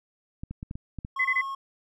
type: clicks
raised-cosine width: 5 ms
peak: -23 dBFS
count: 7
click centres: 0.435 / 0.51 / 0.629 / 0.711 / 0.755 / 0.987 / 1.049 s
type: tone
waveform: triangle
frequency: 1087 Hz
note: C#6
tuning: 34 cents flat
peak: -29 dBFS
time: 1.16-1.55 s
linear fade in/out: 5 ms
type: tone bursts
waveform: sine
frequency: 2028 Hz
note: B6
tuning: 45 cents sharp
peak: -21 dBFS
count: 3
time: 1.19-1.415 s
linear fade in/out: 10 ms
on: 61 ms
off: 21 ms
effects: none